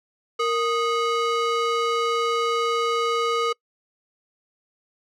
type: ring-modulated tone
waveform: square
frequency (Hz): 854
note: G#5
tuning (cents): +48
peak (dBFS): -18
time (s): 0.39-3.53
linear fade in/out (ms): 10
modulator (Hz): 389
effects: noise-tail reverb RT60 0.1 s tail -25 dB re dry + low-pass 5000 Hz 12 dB/octave